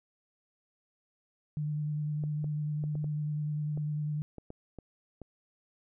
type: tone with vibrato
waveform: sine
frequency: 150 Hz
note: D3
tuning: 37 cents sharp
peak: -30 dBFS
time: 1.57-4.22 s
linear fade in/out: 0 ms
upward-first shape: square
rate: 10 Hz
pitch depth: 14 cents each way
type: clicks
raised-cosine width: 2 ms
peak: -30 dBFS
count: 10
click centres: 2.238 / 2.443 / 2.839 / 2.954 / 3.043 / 3.775 / 4.383 / 4.504 / 4.787 / 5.217 s
effects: none